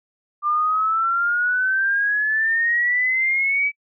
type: exponential sweep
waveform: sine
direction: up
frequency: 1186 to 2300 Hz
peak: -17 dBFS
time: 0.42-3.72 s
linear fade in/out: 50 ms
effects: noise-tail reverb RT60 0.1 s tail -25 dB re dry